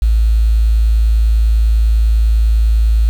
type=tone with quantisation; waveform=sine; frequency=55 Hz; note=A1; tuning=in tune; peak=-8 dBFS; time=0.02-3.09 s; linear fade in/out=0 ms; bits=6; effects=none